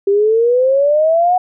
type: exponential sweep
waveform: sine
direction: up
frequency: 392 to 740 Hz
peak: -9 dBFS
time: 0.07-1.38 s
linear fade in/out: 5 ms
effects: none